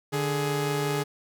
sawtooth tone pair together, 148 / 418.6 Hz, D3 / G#4, +14 / +14 cents, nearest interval octave + tritone, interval 1800 cents, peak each -24 dBFS, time 0.12-1.04 s, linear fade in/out 20 ms, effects none

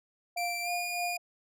sine tone with tremolo, 702 Hz, F5, 9 cents sharp, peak -30 dBFS, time 0.36-1.18 s, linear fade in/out 5 ms, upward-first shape triangle, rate 3.3 Hz, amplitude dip 80%
sawtooth tone with pitch glide, 2349 to 2433 Hz, D7 to D#7, 0 to -39 cents, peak -30 dBFS, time 0.37-1.17 s, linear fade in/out 5 ms, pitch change +61 cents, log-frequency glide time 0.63-0.7 s
effects none

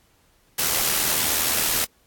white noise with amplitude modulation, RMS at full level -20 dBFS, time 0.58-1.85 s, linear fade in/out 10 ms, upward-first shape sine, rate 78.8 Hz, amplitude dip 40%, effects pink hiss -61 dBFS RMS until 2.06 s + AAC 64 kbps

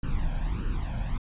brown noise with flanger, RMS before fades -28 dBFS, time 0.03-1.18 s, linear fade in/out 5 ms, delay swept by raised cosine 0.7 to 1.27 ms, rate 1.6 Hz, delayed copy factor +0.9, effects resampled to 8000 Hz

